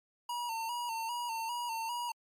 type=tone with vibrato; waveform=square; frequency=932.3 Hz; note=A#5; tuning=in tune; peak=-35 dBFS; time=0.29-2.12 s; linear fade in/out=5 ms; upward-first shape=square; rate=2.5 Hz; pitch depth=54 cents each way; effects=MP3 64 kbps